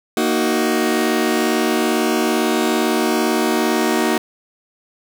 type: chord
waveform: sawtooth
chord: D# minor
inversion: second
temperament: just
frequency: 233.3 / 311.1 / 373.4 Hz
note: A#3 / D#4 / F#4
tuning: +2 / 0 / +16 cents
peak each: -16 dBFS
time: 0.17-4.18 s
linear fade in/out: 2 ms
effects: none